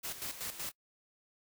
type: noise with tremolo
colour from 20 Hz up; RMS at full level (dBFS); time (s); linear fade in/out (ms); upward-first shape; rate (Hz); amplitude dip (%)
white; -39; 0.03-0.72; 20; square; 5.3; 65
effects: noise-tail reverb RT60 0.1 s tail -25 dB re dry